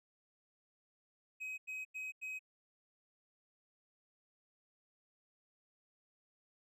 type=tone bursts; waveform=triangle; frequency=2532 Hz; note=D#7; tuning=30 cents sharp; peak=-39 dBFS; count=4; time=1.4-2.393 s; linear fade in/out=20 ms; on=180 ms; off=91 ms; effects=none